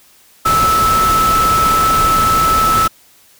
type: tone in noise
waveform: sine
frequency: 1309 Hz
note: E6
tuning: 13 cents flat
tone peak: -10 dBFS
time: 0.45-2.88 s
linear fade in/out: 10 ms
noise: pink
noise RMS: -19 dBFS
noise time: 0.45-2.88 s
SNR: +6 dB
effects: white hiss -48 dBFS RMS until 3.39 s